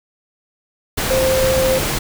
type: tone in noise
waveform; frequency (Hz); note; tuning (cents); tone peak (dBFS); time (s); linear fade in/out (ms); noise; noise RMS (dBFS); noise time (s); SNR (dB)
sine; 523.3; C5; 0; -14; 1.1-1.79; 10; pink; -20; 0.97-1.99; +3
effects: none